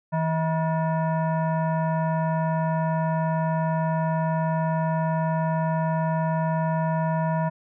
sine tone with frequency modulation, 161.7 Hz, E3, 33 cents flat, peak -21 dBFS, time 0.12-7.5 s, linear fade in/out 20 ms, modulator 801 Hz, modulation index 0.96, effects none

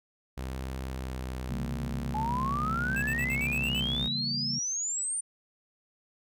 sawtooth tone with vibrato, 64.6 Hz, C2, 21 cents flat, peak -30 dBFS, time 0.37-4.08 s, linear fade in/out 10 ms, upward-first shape sine, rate 0.74 Hz, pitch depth 21 cents each way
sine chord, C# diminished seventh, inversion none, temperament equal, 138.59 / 164.81 / 196 / 233.1 Hz, C#3 / E3 / G3 / Bb3, 0 / 0 / 0 / 0 cents, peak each -37 / -43 / -41 / -37 dBFS, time 1.49-4.59 s, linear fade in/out 5 ms
sine exponential sweep, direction up, 839 to 9200 Hz, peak -29 dBFS, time 2.14-5.21 s, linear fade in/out 10 ms
square tone bursts, 2632 Hz, E7, 3 cents flat, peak -34 dBFS, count 8, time 2.96-3.806 s, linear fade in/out 5 ms, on 62 ms, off 50 ms
effects none

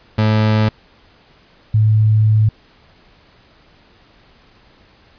30% pulse / sine tone pair in turn, 108.2 / 108.2 Hz, A2 / A2, -29 / -29 cents, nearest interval unison, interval 0 cents, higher neither, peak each -9 dBFS, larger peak neither, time 0.18-0.69 / 1.74-2.49 s, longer second, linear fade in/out 5 ms, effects pink hiss -50 dBFS RMS until 5.18 s + resampled to 11025 Hz

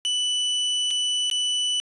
40% pulse tone with dropouts, 2978 Hz, F#7, 11 cents sharp, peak -21 dBFS, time 0.05-1.8 s, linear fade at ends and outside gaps 0 ms, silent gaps 0.906-0.91 / 1.3-1.313 s, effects resampled to 24000 Hz + 10-bit

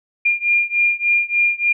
sine beating tone pair, 2405 / 2408.4 Hz, D7 / D7, +41 / +43 cents, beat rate 3.4 Hz, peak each -17 / -18 dBFS, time 0.25-1.73 s, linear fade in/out 10 ms, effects none

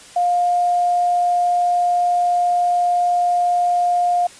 sine tone with quantisation, 707 Hz, F5, 21 cents sharp, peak -14 dBFS, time 0.16-4.27 s, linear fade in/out 5 ms, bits 7, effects white hiss -42 dBFS RMS until 4.39 s + resampled to 22050 Hz

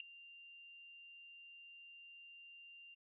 sine tone with ADSR envelope, 2783 Hz, F7, 7 cents flat, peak -36 dBFS, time 0-2.95 s, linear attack 3 ms, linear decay 3 ms, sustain -19 dB, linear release 16 ms, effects none

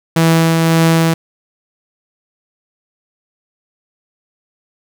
sawtooth tone with tremolo, 163.9 Hz, E3, 10 cents flat, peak -4 dBFS, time 0.16-1.14 s, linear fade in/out 5 ms, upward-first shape triangle, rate 1.8 Hz, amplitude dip 30%, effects none

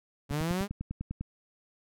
sawtooth exponential sweep, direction up, 138.59 to 207.7 Hz, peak -25 dBFS, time 0.29-0.68 s, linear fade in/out 50 ms
click train, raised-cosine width 5 ms, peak -22 dBFS, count 10, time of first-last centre 0.31-1.21 s, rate 10 Hz
effects none

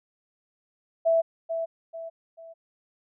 sine tone with echo, 659.3 Hz, E5, in tune, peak -18 dBFS, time 1.05-1.22 s, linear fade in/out 20 ms, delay 440 ms, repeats 3, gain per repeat -8 dB, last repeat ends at 2.54 s, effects none

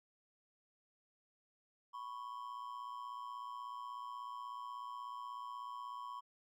triangle ring-modulated tone, 1046.5 Hz, C6, in tune, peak -39 dBFS, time 1.93-6.21 s, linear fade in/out 20 ms, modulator 58.2 Hz, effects none

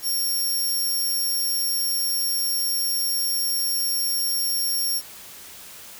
10% pulse tone, 5530 Hz, F8, 18 cents flat, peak -16 dBFS, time 0.02-5.02 s, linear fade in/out 50 ms, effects white hiss -42 dBFS RMS until 5.99 s

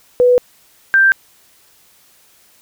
sine tone pair in turn, 493.9 / 1574.4 Hz, B4 / G6, 0 / +7 cents, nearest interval octave + minor sixth, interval 2007 cents, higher second, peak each -7 dBFS, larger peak neither, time 0.2-0.38 / 0.94-1.12 s, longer neither, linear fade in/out 0 ms, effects white hiss -51 dBFS RMS until 2.61 s

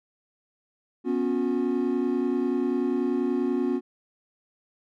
triangle chord, B suspended second, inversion none, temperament equal with one note detuned, 246.9 / 277.2 / 361.1 Hz, B3 / C#4 / F#4, 0 / 0 / -42 cents, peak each -25 dBFS, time 1.04-3.81 s, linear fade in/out 50 ms, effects tanh soft clip ceiling -12 dBFS

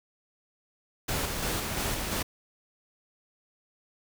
pink noise with tremolo, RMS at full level -30 dBFS, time 1.08-2.23 s, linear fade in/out 10 ms, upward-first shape square, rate 2.9 Hz, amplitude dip 30%, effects none

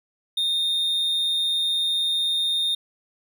triangle tone with amplitude modulation, 3668 Hz, A#7, 29 cents flat, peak -18 dBFS, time 0.37-2.75 s, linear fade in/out 5 ms, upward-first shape sine, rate 193 Hz, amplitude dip 25%, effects none

